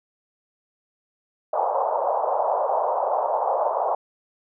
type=band-pass noise; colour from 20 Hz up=pink; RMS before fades=-23 dBFS; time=1.53-3.95 s; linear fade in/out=5 ms; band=530 to 1000 Hz; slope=48 dB/octave; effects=none